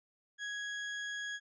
35% pulse tone, 1661.2 Hz, G#6, in tune, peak -36 dBFS, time 0.38-1.4 s, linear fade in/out 50 ms, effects resampled to 16000 Hz

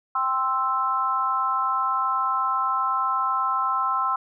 sine chord, C major, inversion second, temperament equal, 784 / 1046.5 / 1318.5 Hz, G5 / C6 / E6, 0 / 0 / 0 cents, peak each -30 / -24 / -24 dBFS, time 0.15-4.16 s, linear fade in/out 5 ms, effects none

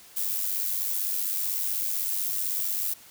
violet noise with amplitude modulation, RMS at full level -26 dBFS, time 0.16-2.94 s, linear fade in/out 10 ms, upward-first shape sine, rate 95.9 Hz, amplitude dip 55%, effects white hiss -51 dBFS RMS until 3.1 s

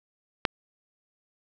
click, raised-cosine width 0.3 ms, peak -5 dBFS, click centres 0.452 s, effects none

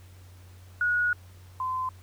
sine tone pair in turn, 1454 / 1028.1 Hz, F#6 / C6, -31 / -31 cents, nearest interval tritone, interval 600 cents, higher first, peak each -22 / -27 dBFS, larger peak first, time 0.81-1.13 / 1.6-1.89 s, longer first, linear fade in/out 2 ms, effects added 91 Hz sine -47 dBFS peak until 2.02 s + pink hiss -58 dBFS RMS until 2.02 s

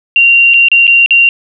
sine tone with dropouts, 2764 Hz, F7, 19 cents flat, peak -3 dBFS, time 0.16-1.29 s, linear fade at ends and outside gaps 1 ms, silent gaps 0.537-0.541 / 0.685-0.716 / 0.869-0.877 / 1.061-1.107 s, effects none

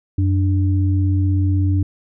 sine tone pair together, 92.5 / 293.7 Hz, F#2 / D4, 0 / 0 cents, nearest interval octave + minor sixth, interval 2000 cents, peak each -14 / -23 dBFS, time 0.18-1.83 s, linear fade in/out 5 ms, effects none

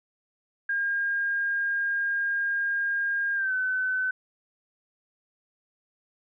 sine tone with pitch glide, 1615 to 1515.6 Hz, G#6 to F#6, -49 to +41 cents, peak -24 dBFS, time 0.69-4.11 s, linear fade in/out 5 ms, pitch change -110 cents, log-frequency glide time 3.35-3.53 s, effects none

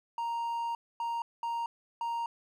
triangle tone bursts at uneven times, 932.3 Hz, A#5, in tune, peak -29 dBFS, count 4, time 0.18-0.75 / 1-1.22 / 1.43-1.66 / 2.01-2.26 s, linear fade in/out 2 ms, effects none

